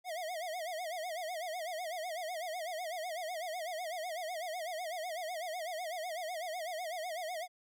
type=tone with vibrato; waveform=square; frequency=677 Hz; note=E5; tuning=46 cents sharp; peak=-38 dBFS; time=0.04-7.48 s; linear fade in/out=50 ms; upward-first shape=sine; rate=8 Hz; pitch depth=160 cents each way; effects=none